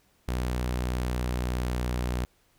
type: tone with pitch glide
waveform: sawtooth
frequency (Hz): 61.74 to 61.35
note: B1 to B1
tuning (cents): 0 to -11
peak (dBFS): -23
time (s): 0.28-2.25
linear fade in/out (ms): 0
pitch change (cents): -11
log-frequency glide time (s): 0.96-1.9
effects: pink hiss -66 dBFS RMS until 2.58 s